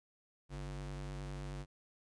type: ring-modulated tone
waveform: square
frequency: 97.6 Hz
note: G2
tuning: 7 cents flat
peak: -39 dBFS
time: 0.49-1.66 s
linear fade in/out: 50 ms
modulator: 46.4 Hz
effects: resampled to 22050 Hz + 13-bit